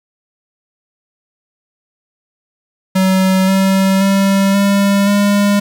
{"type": "tone with pitch steps", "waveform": "square", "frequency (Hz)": [188.8, 192.21, 195.68, 199.22, 202.8], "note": ["F#3", "G3", "G3", "G3", "G#3"], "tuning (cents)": [35, -34, -3, 28, -41], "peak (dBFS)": -10, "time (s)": [2.95, 5.6], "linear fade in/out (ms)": 10, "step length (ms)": 530, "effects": ["7-bit"]}